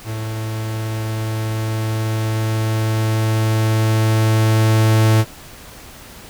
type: tone with level ramp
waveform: 45% pulse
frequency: 110 Hz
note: A2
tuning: in tune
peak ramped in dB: -23 to -10 dBFS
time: 0.04-5.25 s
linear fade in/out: 50 ms
effects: pink hiss -39 dBFS RMS until 6.29 s